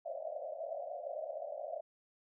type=band-pass noise; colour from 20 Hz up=white; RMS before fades=-42 dBFS; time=0.05-1.81 s; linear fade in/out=10 ms; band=550 to 690 Hz; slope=96 dB/octave; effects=none